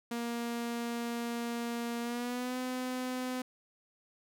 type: tone with pitch glide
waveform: sawtooth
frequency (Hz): 235.5 to 253.9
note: A#3 to B3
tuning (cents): +18 to +48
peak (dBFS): -30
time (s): 0.11-3.42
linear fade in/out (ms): 5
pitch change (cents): +130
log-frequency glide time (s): 2.01-2.58
effects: none